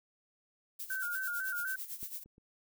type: noise with tremolo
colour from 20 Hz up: violet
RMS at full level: -40 dBFS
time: 0.79-2.24 s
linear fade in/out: 10 ms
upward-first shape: sine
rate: 9 Hz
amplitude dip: 75%
type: tone with vibrato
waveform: sine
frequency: 1480 Hz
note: F#6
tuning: in tune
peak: -34 dBFS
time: 0.9-1.76 s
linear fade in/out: 5 ms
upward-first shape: square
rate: 4 Hz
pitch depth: 66 cents each way
type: clicks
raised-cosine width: 3 ms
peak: -38 / -48 / -47 dBFS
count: 3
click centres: 2.029 / 2.26 / 2.381 s
effects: none